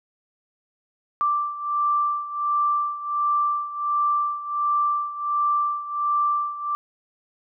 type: beating tone pair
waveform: sine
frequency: 1174.7 / 1176.1 Hz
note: D6 / D6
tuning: 0 / +2 cents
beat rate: 1.4 Hz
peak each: -22 / -26 dBFS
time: 1.21-6.75 s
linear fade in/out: 0 ms
effects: none